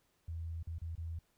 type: tone with dropouts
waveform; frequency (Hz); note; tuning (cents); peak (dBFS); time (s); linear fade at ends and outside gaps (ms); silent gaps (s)
sine; 82.5; E2; +2; -38; 0.28-1.19; 5; 0.629-0.671 / 0.785-0.816 / 0.954-0.978
effects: pink hiss -75 dBFS RMS until 1.37 s